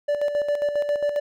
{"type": "tone with tremolo", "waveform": "triangle", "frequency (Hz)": 583, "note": "D5", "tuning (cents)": -13, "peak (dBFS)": -17, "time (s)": [0.08, 1.2], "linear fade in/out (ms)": 10, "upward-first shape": "square", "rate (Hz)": 7.4, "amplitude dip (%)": 55, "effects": []}